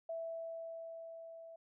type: tone with level ramp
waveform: sine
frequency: 659.3 Hz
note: E5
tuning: in tune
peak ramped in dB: -38 to -50 dBFS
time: 0.09-1.56 s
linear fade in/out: 5 ms
effects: none